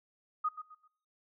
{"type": "tone with echo", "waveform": "sine", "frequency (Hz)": 1244.5, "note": "D#6", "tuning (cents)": 0, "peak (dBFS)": -28, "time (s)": [0.44, 0.49], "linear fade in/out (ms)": 10, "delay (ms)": 130, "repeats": 3, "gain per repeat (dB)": -11, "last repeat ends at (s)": 0.88, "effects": ["noise-tail reverb RT60 0.6 s tail -20 dB re dry"]}